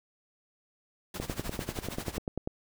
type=noise with tremolo; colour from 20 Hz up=pink; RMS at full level=-37 dBFS; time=1.14-2.18 s; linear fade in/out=5 ms; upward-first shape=sine; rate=13 Hz; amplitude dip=80%
type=click train; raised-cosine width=2 ms; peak=-19 dBFS; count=14; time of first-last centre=1.2-2.475 s; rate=10.2 Hz
effects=none